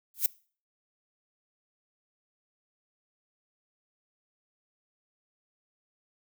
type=noise with exponential growth; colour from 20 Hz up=violet; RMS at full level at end=-20 dBFS; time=0.14-0.26 s; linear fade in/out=1 ms; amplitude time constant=24 ms; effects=noise-tail reverb RT60 0.4 s tail -22 dB re dry